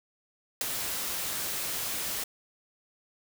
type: noise with ADSR envelope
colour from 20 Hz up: white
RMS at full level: -25 dBFS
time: 0.61-2.24 s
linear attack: 3 ms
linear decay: 7 ms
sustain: -8 dB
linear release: 6 ms
effects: none